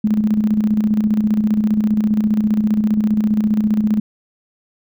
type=tone with tremolo; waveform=sine; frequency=212.9 Hz; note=G#3; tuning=43 cents sharp; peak=-11 dBFS; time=0.04-4 s; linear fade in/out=5 ms; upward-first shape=square; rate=15 Hz; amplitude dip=50%; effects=none